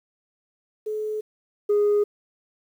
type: tone pair in turn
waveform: sine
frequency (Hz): 428.6 / 413.5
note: A4 / G#4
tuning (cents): -45 / -8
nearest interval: minor second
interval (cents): 63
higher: first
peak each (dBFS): -25 / -15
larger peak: second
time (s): 0.86-1.21 / 1.69-2.04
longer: neither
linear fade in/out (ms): 10
effects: tanh soft clip ceiling -15 dBFS + 9-bit